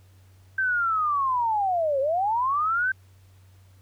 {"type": "linear two-way sweep", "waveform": "sine", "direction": "down then up", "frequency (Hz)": [1568, 523, 1568], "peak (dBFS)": -21, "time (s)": [0.58, 2.92], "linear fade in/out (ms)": 5, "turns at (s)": 2, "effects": ["added 94 Hz sine -51 dBFS peak until 3.81 s", "pink hiss -63 dBFS RMS until 3.81 s"]}